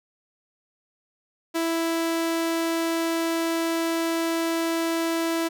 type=tone; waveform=sawtooth; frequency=330.5 Hz; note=E4; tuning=5 cents sharp; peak=-19 dBFS; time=1.54-5.49 s; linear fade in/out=20 ms; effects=none